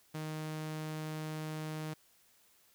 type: tone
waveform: sawtooth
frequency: 155.56 Hz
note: D#3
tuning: in tune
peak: -34 dBFS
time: 0.14-1.94 s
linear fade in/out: 10 ms
effects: white hiss -67 dBFS RMS until 2.74 s